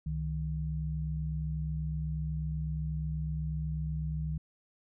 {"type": "tone pair together", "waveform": "sine", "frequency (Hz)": [67.4, 155.56], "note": ["C#2", "D#3"], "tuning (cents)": [-48, 0], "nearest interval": "octave + major second", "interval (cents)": 1448, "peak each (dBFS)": [-35, -33], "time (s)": [0.06, 4.38], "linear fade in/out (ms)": 5, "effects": []}